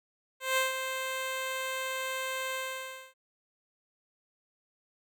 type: tone with ADSR envelope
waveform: 10% pulse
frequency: 523.3 Hz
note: C5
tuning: in tune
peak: -16 dBFS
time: 0.4-3.14 s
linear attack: 170 ms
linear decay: 150 ms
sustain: -8 dB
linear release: 590 ms
effects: none